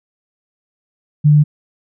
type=tone; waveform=sine; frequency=148.9 Hz; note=D3; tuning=24 cents sharp; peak=-6 dBFS; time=1.24-1.44 s; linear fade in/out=20 ms; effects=none